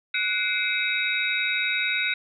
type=tone cluster; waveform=sine; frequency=1480 / 2108 / 2308 / 2559 / 3788 Hz; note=F#6 / C7 / D7 / D#7 / A#7; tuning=0 / +12 / -31 / +48 / +27 cents; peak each=-29 dBFS; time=0.14-2.14 s; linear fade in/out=5 ms; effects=none